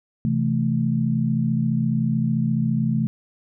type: chord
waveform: sine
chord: A minor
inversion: first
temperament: equal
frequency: 130.81 / 164.81 / 220 Hz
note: C3 / E3 / A3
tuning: 0 / 0 / 0 cents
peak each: -23 / -24 / -22 dBFS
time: 0.25-3.07 s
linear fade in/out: 0 ms
effects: none